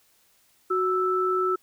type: tone pair together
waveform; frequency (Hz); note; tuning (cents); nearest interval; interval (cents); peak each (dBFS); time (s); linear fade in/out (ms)
sine; 370 / 1318.5; F#4 / E6; 0 / 0; octave + minor seventh; 2200; -24; 0.7-1.56; 10
effects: white hiss -63 dBFS RMS until 1.62 s